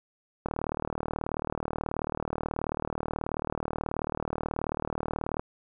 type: click train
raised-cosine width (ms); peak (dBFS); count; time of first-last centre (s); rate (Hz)
1; -16; 191; 0.46-5.395; 38.5
effects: none